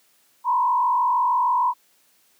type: tone with frequency modulation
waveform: sine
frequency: 983 Hz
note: B5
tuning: 8 cents flat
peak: -17 dBFS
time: 0.44-1.74 s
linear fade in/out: 50 ms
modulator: 46.4 Hz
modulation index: 1.1
effects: white hiss -61 dBFS RMS until 2.39 s + high-pass 150 Hz 12 dB/octave